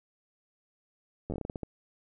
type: slowing click train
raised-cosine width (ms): 2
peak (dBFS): -22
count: 11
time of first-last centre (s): 1.3-1.633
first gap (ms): 10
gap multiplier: 1.25
effects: none